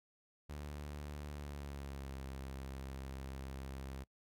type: tone with pitch glide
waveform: sawtooth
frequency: 73.42 to 66.94 Hz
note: D2 to C2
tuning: 0 to +40 cents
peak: -40 dBFS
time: 0.49-4.04 s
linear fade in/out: 10 ms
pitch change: -160 cents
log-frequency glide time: 1.31-2.19 s
effects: noise-tail reverb RT60 0.1 s tail -24 dB re dry